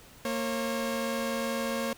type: tone pair together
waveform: sawtooth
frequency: 230.2 / 543 Hz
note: A#3 / C#5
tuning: -22 / -36 cents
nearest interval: octave + minor third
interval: 1486 cents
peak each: -28 dBFS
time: 0.25-1.93 s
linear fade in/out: 2 ms
effects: pink hiss -53 dBFS RMS until 1.97 s